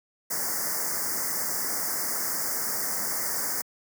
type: band-stop noise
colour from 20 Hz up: white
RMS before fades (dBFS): -29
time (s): 0.3-3.62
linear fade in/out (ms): 10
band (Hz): 2100 to 4800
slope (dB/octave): 96
effects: high-pass 150 Hz 12 dB/octave